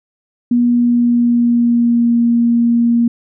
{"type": "tone with pitch glide", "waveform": "sine", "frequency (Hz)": [241.1, 235.3], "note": ["B3", "A#3"], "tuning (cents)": [-41, 16], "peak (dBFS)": -9, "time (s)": [0.51, 3.08], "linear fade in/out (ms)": 5, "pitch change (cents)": -43, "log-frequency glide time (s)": [0.64, 2.17], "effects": []}